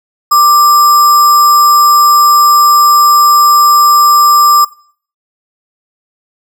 sine tone with sample-and-hold, 1180 Hz, D6, 8 cents sharp, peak -3 dBFS, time 0.31-4.65 s, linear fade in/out 10 ms, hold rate 6300 Hz, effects noise-tail reverb RT60 0.5 s tail -20 dB re dry

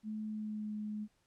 sine tone with pitch glide, 215.2 to 211.6 Hz, A3 to G#3, -38 to +33 cents, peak -37 dBFS, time 0.03-1.08 s, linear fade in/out 50 ms, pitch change -29 cents, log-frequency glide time 0.26-0.74 s, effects pink hiss -75 dBFS RMS until 1.26 s + low-pass 10000 Hz 12 dB/octave

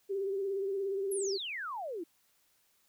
sine tone with vibrato, 392 Hz, G4, in tune, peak -31 dBFS, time 0.09-1.38 s, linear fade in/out 20 ms, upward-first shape sine, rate 17 Hz, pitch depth 44 cents each way
sine exponential sweep, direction down, 11700 to 311.1 Hz, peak -36 dBFS, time 1.11-2.04 s, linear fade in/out 10 ms
effects white hiss -71 dBFS RMS until 2.88 s

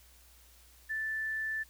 sine tone, 1760 Hz, A6, in tune, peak -32 dBFS, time 0.89-1.64 s, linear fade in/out 20 ms, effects added 60 Hz sine -60 dBFS peak until 1.69 s + white hiss -61 dBFS RMS until 1.69 s

